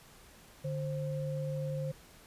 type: tone pair together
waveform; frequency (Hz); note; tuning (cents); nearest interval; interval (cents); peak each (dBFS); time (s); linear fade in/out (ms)
sine; 147.88 / 527; D3 / C5; +12 / +12; octave + minor seventh; 2200; -34 / -38; 0.64-1.92; 10
effects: pink hiss -57 dBFS RMS until 2.26 s + resampled to 32000 Hz